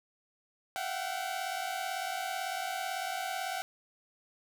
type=tone cluster; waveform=sawtooth; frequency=674 / 732 / 770 Hz; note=E5 / F#5 / G5; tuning=+38 / -19 / -31 cents; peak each=-38 / -34 / -33 dBFS; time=0.76-3.62 s; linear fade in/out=0 ms; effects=none